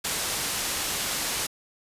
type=low-pass noise; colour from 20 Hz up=white; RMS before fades=-29 dBFS; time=0.04-1.47 s; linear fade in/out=10 ms; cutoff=10000 Hz; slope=12 dB/octave; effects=resampled to 32000 Hz